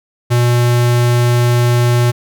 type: tone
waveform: square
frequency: 120.9 Hz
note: B2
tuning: 36 cents flat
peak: -10 dBFS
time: 0.3-2.12 s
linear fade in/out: 20 ms
effects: none